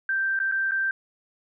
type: tone with dropouts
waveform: sine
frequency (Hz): 1568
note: G6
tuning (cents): 0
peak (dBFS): -22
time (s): 0.09-0.91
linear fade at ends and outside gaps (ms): 2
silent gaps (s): 0.391-0.4 / 0.515-0.521 / 0.711-0.718
effects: none